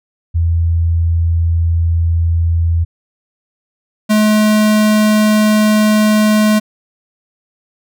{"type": "tone pair in turn", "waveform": ["sine", "square"], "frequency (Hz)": [83.6, 213.5], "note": ["E2", "G#3"], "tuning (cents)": [25, 48], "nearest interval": "octave + major third", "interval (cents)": 1623, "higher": "second", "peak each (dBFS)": [-10, -9], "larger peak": "second", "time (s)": [[0.34, 2.85], [4.09, 6.6]], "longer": "neither", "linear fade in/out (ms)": 20, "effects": []}